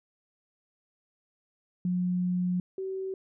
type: tone pair in turn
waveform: sine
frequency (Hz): 180 / 381.4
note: F#3 / G4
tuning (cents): -47 / -47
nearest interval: octave + minor second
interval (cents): 1300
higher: second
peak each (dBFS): -25 / -31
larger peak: first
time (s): 1.85-2.6 / 2.78-3.14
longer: first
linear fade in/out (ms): 2
effects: none